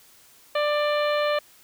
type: harmonic tone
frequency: 592 Hz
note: D5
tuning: 14 cents sharp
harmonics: 1 / 2 / 3 / 4 / 5 / 6 / 7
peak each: -22 / -28 / -32 / -34 / -36 / -38 / -39 dBFS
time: 0.55-1.39 s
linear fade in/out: 5 ms
effects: white hiss -54 dBFS RMS until 1.63 s